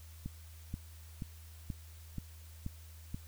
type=click train; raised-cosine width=5 ms; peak=-26 dBFS; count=7; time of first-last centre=0.26-3.145 s; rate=2.08 Hz; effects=added 80 Hz sine -50 dBFS peak until 3.27 s + white hiss -60 dBFS RMS until 3.27 s